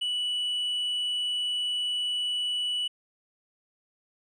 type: tone with tanh clipping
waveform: sine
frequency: 2955 Hz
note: F#7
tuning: 3 cents flat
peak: -27 dBFS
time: 0.01-2.88 s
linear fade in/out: 10 ms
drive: 2 dB
effects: none